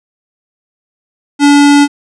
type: tone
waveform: square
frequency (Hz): 287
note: D4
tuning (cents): -40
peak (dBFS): -4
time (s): 1.39-1.88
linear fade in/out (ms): 50
effects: resampled to 22050 Hz